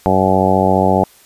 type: harmonic tone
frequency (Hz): 94.6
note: F#2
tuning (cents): +39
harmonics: 1 / 2 / 3 / 4 / 5 / 6 / 7 / 8 / 9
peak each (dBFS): -21 / -17 / -21 / -20 / -20 / -19 / -19 / -18 / -18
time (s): 0.06-1.04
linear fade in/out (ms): 0
effects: white hiss -47 dBFS RMS until 1.25 s + resampled to 32000 Hz